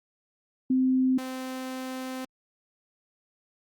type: tone pair in turn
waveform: sine / sawtooth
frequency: 259.1 / 259.1 Hz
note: C4 / C4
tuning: -17 / -17 cents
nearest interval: unison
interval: 0 cents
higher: neither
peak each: -20 / -29 dBFS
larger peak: first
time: 0.7-1.18 / 1.18-2.25 s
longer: second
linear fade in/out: 5 ms
effects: Opus 32 kbps